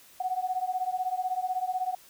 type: beating tone pair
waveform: sine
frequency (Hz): 734 / 750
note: F#5 / F#5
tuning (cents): -14 / +23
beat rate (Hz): 16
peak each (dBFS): -30 / -31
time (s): 0.2-1.95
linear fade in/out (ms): 5
effects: white hiss -55 dBFS RMS until 2.09 s